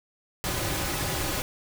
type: noise with comb filter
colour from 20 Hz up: pink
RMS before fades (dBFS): -29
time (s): 0.44-1.42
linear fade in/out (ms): 0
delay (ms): 4.4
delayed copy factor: -0.55
effects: none